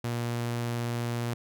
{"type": "tone", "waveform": "sawtooth", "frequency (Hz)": 118.8, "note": "A#2", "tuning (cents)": 33, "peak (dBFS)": -25, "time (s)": [0.04, 1.34], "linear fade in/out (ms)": 5, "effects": []}